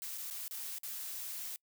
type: noise with dropouts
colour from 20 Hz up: blue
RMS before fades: -42 dBFS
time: 0.02-1.56 s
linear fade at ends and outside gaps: 0 ms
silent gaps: 0.177-0.182 / 0.301-0.309 / 0.48-0.51 / 0.784-0.833 s
effects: noise-tail reverb RT60 0.1 s tail -26 dB re dry